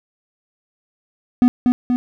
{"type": "tone with echo", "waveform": "triangle", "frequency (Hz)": 246.9, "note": "B3", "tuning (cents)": 0, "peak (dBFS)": -6, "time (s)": [1.42, 1.48], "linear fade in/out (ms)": 0, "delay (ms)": 240, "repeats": 2, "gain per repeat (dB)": -3, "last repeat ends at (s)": 1.96, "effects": []}